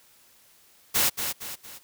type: noise with echo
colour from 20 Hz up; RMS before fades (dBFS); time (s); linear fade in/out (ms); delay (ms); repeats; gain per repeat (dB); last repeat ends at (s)
white; -22; 0.94-1.1; 20; 230; 3; -7; 1.79
effects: white hiss -58 dBFS RMS until 1.83 s